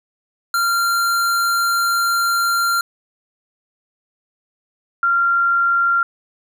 square / sine tone pair in turn, 1383 / 1383 Hz, F6 / F6, -17 / -17 cents, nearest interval unison, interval 0 cents, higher neither, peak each -16 / -13 dBFS, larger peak second, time 0.54-2.81 / 5.03-6.03 s, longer first, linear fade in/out 2 ms, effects none

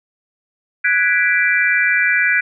sine chord, G# half-diminished seventh, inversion third, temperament equal, 1480 / 1661.2 / 1975.5 / 2349 Hz, F#6 / G#6 / B6 / D7, 0 / 0 / 0 / 0 cents, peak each -18 dBFS, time 0.84-2.41 s, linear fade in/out 10 ms, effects none

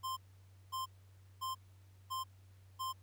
square tone bursts, 1046.5 Hz, C6, in tune, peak -38 dBFS, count 5, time 0.03-2.93 s, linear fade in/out 20 ms, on 140 ms, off 550 ms, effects added 95 Hz sine -58 dBFS peak until 3.02 s + pink hiss -72 dBFS RMS until 3.02 s

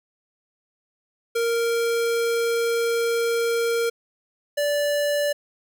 square tone pair in turn, 464.9 / 582.4 Hz, A#4 / D5, -5 / -15 cents, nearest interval major third, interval 390 cents, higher second, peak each -21 / -21 dBFS, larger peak neither, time 1.35-3.9 / 4.57-5.33 s, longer first, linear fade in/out 10 ms, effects none

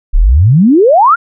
sine exponential sweep, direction up, 30.87 to 1463 Hz, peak -3 dBFS, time 0.13-1.16 s, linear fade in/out 20 ms, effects none

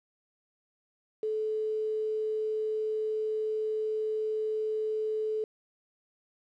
sine tone with quantisation, 433.3 Hz, A4, 27 cents flat, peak -28 dBFS, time 1.23-5.44 s, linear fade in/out 2 ms, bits 8, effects low-pass 3000 Hz 12 dB/octave

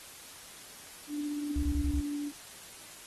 sine tone with pitch glide, 293.7 to 290.2 Hz, D4 to D4, 0 to -21 cents, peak -32 dBFS, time 1.08-2.32 s, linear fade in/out 50 ms, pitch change -21 cents, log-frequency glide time 1.26-1.78 s
sine tone bursts, 67.9 Hz, C#2, 35 cents flat, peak -27 dBFS, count 5, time 1.56-2.002 s, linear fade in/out 0 ms, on 66 ms, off 28 ms
effects white hiss -49 dBFS RMS until 3.06 s + AAC 32 kbps

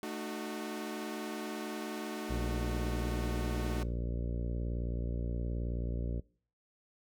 sawtooth chord, D# diminished, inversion second, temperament equal with one note detuned, 220 / 304.2 / 370 Hz, A3 / D#4 / F#4, 0 / -39 / 0 cents, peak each -38 dBFS, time 0.03-3.83 s, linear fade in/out 0 ms
harmonic tone, 58.9 Hz, A#1, 19 cents sharp, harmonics 1 / 2 / 3 / 4 / 5 / 6 / 7 / 8 / 9 / 10, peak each -34 / -40 / -44 / -46 / -48 / -50 / -51 / -52 / -53 / -54 dBFS, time 2.29-6.21 s, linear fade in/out 20 ms
effects noise-tail reverb RT60 0.5 s tail -23 dB re dry

